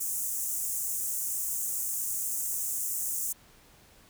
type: high-pass noise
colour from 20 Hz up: pink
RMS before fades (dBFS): -32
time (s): 0-3.33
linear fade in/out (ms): 10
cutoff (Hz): 6700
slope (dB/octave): 48
effects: pink hiss -58 dBFS RMS until 4.09 s